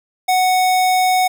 square tone, 740 Hz, F#5, in tune, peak -13 dBFS, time 0.28-1.28 s, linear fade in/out 10 ms, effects 9-bit

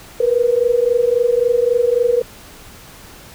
sine tone pair together, 470.2 / 493.9 Hz, A#4 / B4, +15 / 0 cents, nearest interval minor second, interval 85 cents, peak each -15 dBFS, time 0.2-2.22 s, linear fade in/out 5 ms, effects pink hiss -40 dBFS RMS until 3.34 s

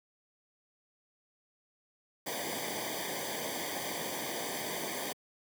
pink noise with comb filter, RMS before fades -37 dBFS, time 2.26-5.13 s, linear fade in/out 10 ms, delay 0.74 ms, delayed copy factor -0.9, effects high-pass 150 Hz 12 dB/octave

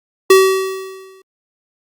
square tone with exponential decay, 381.3 Hz, G4, 48 cents flat, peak -4 dBFS, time 0.3-1.22 s, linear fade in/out 5 ms, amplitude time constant 200 ms, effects Opus 48 kbps

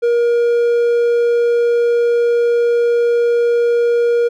triangle tone, 473.6 Hz, A#4, 27 cents sharp, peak -9 dBFS, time 0.02-4.29 s, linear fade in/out 20 ms, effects none

